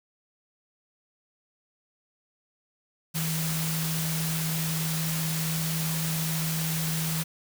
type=tone in noise; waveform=sine; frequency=160.6 Hz; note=E3; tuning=45 cents flat; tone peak=-28 dBFS; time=3.14-7.24 s; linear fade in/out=20 ms; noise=white; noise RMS=-32 dBFS; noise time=3.14-7.24 s; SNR=+1 dB; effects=none